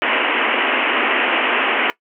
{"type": "band-pass noise", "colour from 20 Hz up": "white", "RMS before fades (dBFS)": -18, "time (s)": [0.02, 1.9], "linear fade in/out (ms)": 0, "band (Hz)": [230, 3000], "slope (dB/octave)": 96, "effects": ["noise-tail reverb RT60 0.1 s tail -18 dB re dry"]}